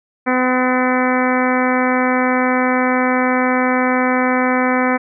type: harmonic tone with a mistuned harmonic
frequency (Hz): 254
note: B3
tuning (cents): +49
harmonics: 1 / 2 / 3 / 4 / 5 / 6 / 7 / 8 / 9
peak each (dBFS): -17 / -20 / -22 / -23 / -24 / -25 / -25 / -26 / -27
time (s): 0.26-4.98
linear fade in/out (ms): 20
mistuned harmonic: 6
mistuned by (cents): -17
effects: none